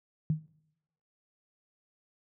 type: tone with exponential decay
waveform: sine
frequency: 155.7 Hz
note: D#3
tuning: 2 cents sharp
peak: -21 dBFS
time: 0.3-0.48 s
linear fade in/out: 0 ms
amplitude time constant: 39 ms
effects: noise-tail reverb RT60 0.8 s tail -22 dB re dry + high-pass 80 Hz 12 dB/octave